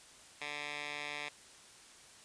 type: tone with band-pass filter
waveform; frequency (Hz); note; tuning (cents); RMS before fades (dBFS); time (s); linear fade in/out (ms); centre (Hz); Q
10% pulse; 146.83; D3; 0; -42; 0.41-1.29; 5; 2600; 1.7
effects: white hiss -57 dBFS RMS until 2.24 s + resampled to 22050 Hz